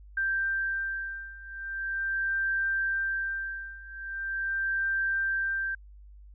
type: beating tone pair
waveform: sine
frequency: 1574 / 1574.41 Hz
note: G6 / G6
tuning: +7 / +7 cents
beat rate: 0.41 Hz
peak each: -32 / -30 dBFS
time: 0.17-5.75 s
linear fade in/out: 5 ms
effects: added 50 Hz sine -47 dBFS peak until 6.34 s